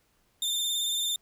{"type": "tone with vibrato", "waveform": "sawtooth", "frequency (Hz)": 3589, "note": "A7", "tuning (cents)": 34, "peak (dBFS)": -24, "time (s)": [0.42, 1.16], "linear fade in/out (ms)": 2, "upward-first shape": "square", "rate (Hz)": 18, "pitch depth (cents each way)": 21, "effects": ["pink hiss -69 dBFS RMS until 1.21 s"]}